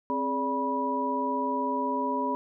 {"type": "tone cluster", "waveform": "sine", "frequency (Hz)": [264.1, 419.1, 580, 976], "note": ["C4", "G#4", "D5", "B5"], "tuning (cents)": [16, 16, -22, -21], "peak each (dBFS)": [-31, -35, -35, -28], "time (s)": [0.1, 2.35], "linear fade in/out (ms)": 0, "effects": []}